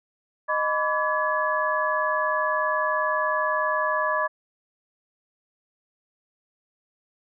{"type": "tone cluster", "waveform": "sine", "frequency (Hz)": [618, 1000, 1150, 1693], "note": ["D#5", "B5", "D6", "G#6"], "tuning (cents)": [-12, 21, -37, 33], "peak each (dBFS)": -27, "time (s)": [0.48, 4.28], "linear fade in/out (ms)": 20, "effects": []}